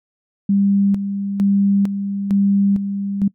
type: tone with tremolo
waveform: sine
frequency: 198.9 Hz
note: G3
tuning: 25 cents sharp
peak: -12 dBFS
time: 0.49-3.28 s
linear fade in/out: 5 ms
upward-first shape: square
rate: 1.1 Hz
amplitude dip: 60%
effects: noise-tail reverb RT60 0.1 s tail -22 dB re dry